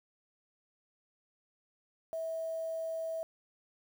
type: tone with quantisation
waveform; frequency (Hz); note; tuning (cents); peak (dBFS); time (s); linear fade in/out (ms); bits
sine; 650; E5; -24; -34; 2.13-3.23; 0; 9
effects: none